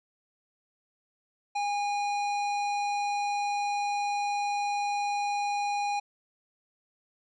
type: tone with hard clipping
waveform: sine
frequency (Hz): 817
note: G#5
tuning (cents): -29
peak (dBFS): -29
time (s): 1.55-6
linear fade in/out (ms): 10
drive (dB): 14
effects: resampled to 22050 Hz